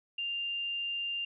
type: tone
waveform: sine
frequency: 2794 Hz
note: F7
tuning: in tune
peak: -32 dBFS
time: 0.18-1.25 s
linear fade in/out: 5 ms
effects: none